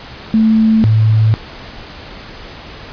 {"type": "tone pair in turn", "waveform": "sine", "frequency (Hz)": [220.6, 109.54], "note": ["A3", "A2"], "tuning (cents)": [5, -7], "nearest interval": "octave", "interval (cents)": 1212, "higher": "first", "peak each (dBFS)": -7, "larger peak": "neither", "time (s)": [[0.34, 0.84], [0.84, 1.34]], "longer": "neither", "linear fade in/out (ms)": 0, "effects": ["pink hiss -32 dBFS RMS until 2.92 s", "resampled to 11025 Hz"]}